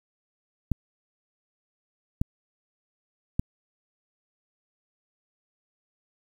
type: clicks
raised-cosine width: 5 ms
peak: -11 dBFS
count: 3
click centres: 0.717 / 2.215 / 3.395 s
effects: 8-bit

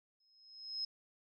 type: tone with exponential growth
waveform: sine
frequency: 5140 Hz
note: E8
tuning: 45 cents flat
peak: -34 dBFS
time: 0.2-0.85 s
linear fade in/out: 5 ms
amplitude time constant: 140 ms
effects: none

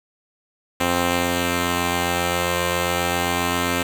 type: tone pair together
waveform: 5% pulse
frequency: 87.5 / 262.2 Hz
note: F2 / C4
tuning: +4 / +4 cents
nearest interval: octave + perfect fifth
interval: 1900 cents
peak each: -11 dBFS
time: 0.8-3.83 s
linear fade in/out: 5 ms
effects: none

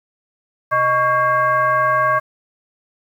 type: tone with frequency modulation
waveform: sine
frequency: 1115 Hz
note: C#6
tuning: 10 cents sharp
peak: -13 dBFS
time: 0.71-2.2 s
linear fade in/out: 20 ms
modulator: 494 Hz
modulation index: 0.99
effects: 8-bit

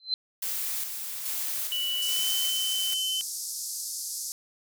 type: tone with exponential growth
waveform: sine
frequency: 4081 Hz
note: C8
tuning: 44 cents flat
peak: -20 dBFS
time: 0-0.14 s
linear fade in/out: 1 ms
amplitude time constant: 29 ms
type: noise with tremolo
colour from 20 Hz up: blue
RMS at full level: -31 dBFS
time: 0.42-2.94 s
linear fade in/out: 5 ms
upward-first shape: square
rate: 1.2 Hz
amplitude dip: 40%
type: tone with pitch glide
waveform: sine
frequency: 2960 to 3052 Hz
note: F#7 to G7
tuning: 0 to -47 cents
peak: -27 dBFS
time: 1.72-3.21 s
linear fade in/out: 0 ms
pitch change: +53 cents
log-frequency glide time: 2.05-2.28 s
type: band-pass noise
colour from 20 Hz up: pink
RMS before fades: -35 dBFS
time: 2.02-4.32 s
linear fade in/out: 0 ms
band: 4900 to 13000 Hz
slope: 48 dB/octave
effects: none

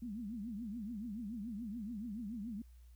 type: tone with vibrato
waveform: sine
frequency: 220 Hz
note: A3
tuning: in tune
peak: -40 dBFS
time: 0.02-2.62 s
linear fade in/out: 5 ms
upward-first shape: triangle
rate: 7 Hz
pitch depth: 240 cents each way
effects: added 60 Hz sine -55 dBFS peak until 2.95 s + white hiss -75 dBFS RMS until 2.95 s

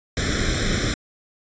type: noise with comb filter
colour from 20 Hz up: pink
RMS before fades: -22 dBFS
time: 0.17-0.94 s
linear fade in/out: 2 ms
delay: 0.54 ms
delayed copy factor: +0.95
effects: resampled to 16000 Hz

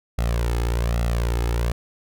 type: tone with flanger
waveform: sawtooth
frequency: 58.3 Hz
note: A#1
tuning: 1 cent sharp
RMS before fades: -22 dBFS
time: 0.18-1.72 s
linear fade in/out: 5 ms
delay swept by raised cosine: 1.5 to 2.36 ms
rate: 1.2 Hz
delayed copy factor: +0.65
effects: none

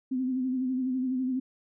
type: tone with vibrato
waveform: sine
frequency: 257.1 Hz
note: C4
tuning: 30 cents flat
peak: -26 dBFS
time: 0.11-1.4 s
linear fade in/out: 10 ms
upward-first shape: sine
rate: 12 Hz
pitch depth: 46 cents each way
effects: none

